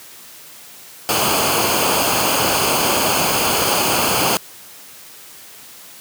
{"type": "noise with comb filter", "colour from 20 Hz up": "pink", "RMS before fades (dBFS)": -17, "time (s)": [1.09, 4.37], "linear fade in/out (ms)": 0, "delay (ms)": 0.53, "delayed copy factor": -0.65, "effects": ["white hiss -40 dBFS RMS until 6 s", "high-pass 100 Hz 12 dB/octave"]}